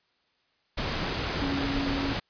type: tone in noise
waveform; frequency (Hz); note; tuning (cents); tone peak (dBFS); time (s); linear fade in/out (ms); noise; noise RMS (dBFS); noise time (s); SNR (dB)
sine; 277.2; C#4; 0; -29; 1.41-2.13; 10; pink; -30; 0.77-2.2; -2
effects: white hiss -70 dBFS RMS until 2.29 s + resampled to 11025 Hz